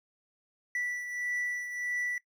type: beating tone pair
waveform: triangle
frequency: 1963 / 1964.6 Hz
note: B6 / B6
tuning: -11 / -10 cents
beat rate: 1.6 Hz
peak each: -31 / -39 dBFS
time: 0.75-2.18 s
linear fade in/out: 2 ms
effects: noise-tail reverb RT60 0.1 s tail -18 dB re dry